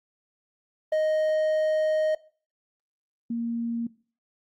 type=tone pair in turn; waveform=triangle / sine; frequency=622.3 / 233.1 Hz; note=D#5 / A#3; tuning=0 / 0 cents; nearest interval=octave + perfect fourth; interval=1700 cents; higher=first; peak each=-19 / -26 dBFS; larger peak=first; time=0.92-2.15 / 3.3-3.87 s; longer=first; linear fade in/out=5 ms; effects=noise-tail reverb RT60 0.4 s tail -20 dB re dry + Opus 32 kbps